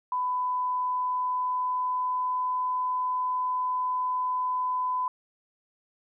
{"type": "tone with pitch glide", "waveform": "sine", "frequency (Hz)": [1000, 1006.4], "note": ["B5", "B5"], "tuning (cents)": [21, 32], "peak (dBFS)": -25, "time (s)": [0.12, 5.08], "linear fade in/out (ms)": 2, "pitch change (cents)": 11, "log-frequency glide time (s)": [0.35, 2.58], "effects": []}